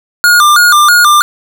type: tone with vibrato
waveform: square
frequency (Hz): 1308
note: E6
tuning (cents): -14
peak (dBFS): -4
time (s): 0.24-1.22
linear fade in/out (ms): 0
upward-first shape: square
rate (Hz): 3.1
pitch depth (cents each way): 160
effects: none